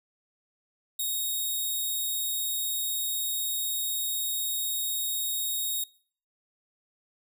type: tone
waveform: 5% pulse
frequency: 3756 Hz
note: A#7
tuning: 12 cents sharp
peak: -20 dBFS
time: 0.99-5.84 s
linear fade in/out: 5 ms
effects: noise-tail reverb RT60 0.5 s tail -22 dB re dry